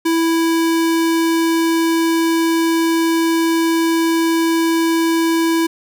square tone, 329.6 Hz, E4, in tune, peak -14 dBFS, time 0.05-5.67 s, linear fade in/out 10 ms, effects none

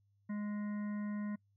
harmonic tone, 207.7 Hz, G#3, in tune, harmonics 1 / 3 / 5 / 7 / 9 / 10, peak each -36 / -55 / -55 / -60 / -56 / -66 dBFS, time 0.29-1.36 s, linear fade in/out 10 ms, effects noise-tail reverb RT60 0.1 s tail -25 dB re dry + added 100 Hz sine -70 dBFS peak until 1.56 s

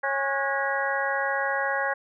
harmonic tone with a mistuned harmonic, 274.6 Hz, C#4, 16 cents flat, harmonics 2 / 3 / 4 / 5 / 6 / 7, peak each -30 / -30 / -33 / -33 / -29 / -32 dBFS, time 0.03-1.94 s, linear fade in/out 10 ms, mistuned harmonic 5, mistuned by +95 cents, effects none

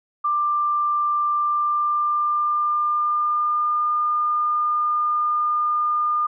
sine tone with pitch glide, 1185 to 1210.6 Hz, D6 to D#6, +15 to -48 cents, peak -18 dBFS, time 0.24-6.27 s, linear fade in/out 10 ms, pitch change +37 cents, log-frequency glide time 1.35-3.93 s, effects none

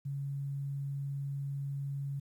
sine tone, 139.6 Hz, C#3, 13 cents sharp, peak -34 dBFS, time 0.05-2.2 s, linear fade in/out 10 ms, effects 11-bit

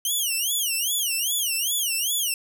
10% pulse tone with vibrato, 3028 Hz, F#7, 39 cents sharp, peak -15 dBFS, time 0.05-2.34 s, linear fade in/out 2 ms, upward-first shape sine, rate 2.5 Hz, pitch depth 230 cents each way, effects none

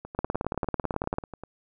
two click trains, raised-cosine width 1 ms, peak -12 / -24 dBFS, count 19 / 15, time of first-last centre 0.19-1.184 / 0.05-1.436 s, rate 18.1 / 10.1 Hz, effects none

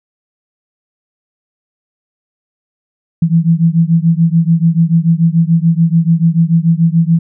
sine beating tone pair, 163 / 169.9 Hz, E3 / F3, -19 / -47 cents, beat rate 6.9 Hz, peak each -10 / -11 dBFS, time 3.22-7.19 s, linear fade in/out 5 ms, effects none

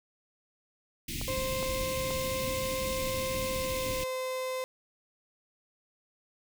pink band-stop noise, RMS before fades -36 dBFS, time 1.08-4.04 s, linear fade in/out 5 ms, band 340 to 2100 Hz, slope 48 dB/octave
clicks, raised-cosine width 1 ms, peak -25 dBFS, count 3, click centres 1.214 / 1.628 / 2.107 s
35% pulse tone with pitch glide, 523.3 to 515.5 Hz, C5 to C5, 0 to -26 cents, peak -30 dBFS, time 1.28-4.64 s, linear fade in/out 0 ms, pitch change -26 cents, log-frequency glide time 3.4-4.16 s
effects none

